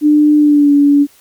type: tone with pitch glide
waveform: sine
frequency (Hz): 298.8 to 286.3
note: D4 to D4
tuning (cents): +30 to -44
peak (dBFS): -5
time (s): 0.01-1.07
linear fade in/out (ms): 50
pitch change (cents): -74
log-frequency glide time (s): 0.38-0.72
effects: white hiss -47 dBFS RMS until 1.2 s + MP3 96 kbps